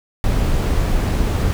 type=noise; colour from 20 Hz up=brown; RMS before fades=-17 dBFS; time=0.24-1.53 s; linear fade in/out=0 ms; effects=none